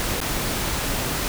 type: noise with dropouts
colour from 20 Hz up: pink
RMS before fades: -25 dBFS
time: 0-1.28 s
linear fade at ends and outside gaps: 0 ms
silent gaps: 0.203-0.214 s
effects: none